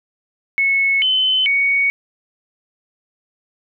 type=tone with pitch steps; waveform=sine; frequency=2198 / 3047 / 2233 Hz; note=C#7 / G7 / C#7; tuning=-15 / -50 / +12 cents; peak=-13 dBFS; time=0.58-1.9 s; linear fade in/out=0 ms; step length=440 ms; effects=none